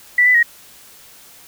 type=tone with pitch steps; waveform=sine; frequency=1967 / 1995 / 1885 Hz; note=B6 / B6 / A#6; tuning=-7 / +17 / +19 cents; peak=-9 dBFS; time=0.18-0.429 s; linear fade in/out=5 ms; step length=83 ms; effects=white hiss -44 dBFS RMS until 1.47 s

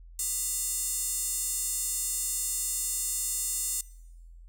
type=tone with high-pass filter; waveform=square; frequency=400.7 Hz; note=G4; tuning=38 cents sharp; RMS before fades=-31 dBFS; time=0.19-3.81 s; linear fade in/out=2 ms; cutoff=8000 Hz; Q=3.1; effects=noise-tail reverb RT60 1.0 s tail -23 dB re dry + added 42 Hz sine -46 dBFS peak until 4.48 s

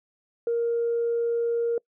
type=tone; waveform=sine; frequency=467.9 Hz; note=A#4; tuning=6 cents sharp; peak=-21 dBFS; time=0.47-1.78 s; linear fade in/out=2 ms; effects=noise-tail reverb RT60 0.1 s tail -26 dB re dry + tanh soft clip ceiling -18 dBFS

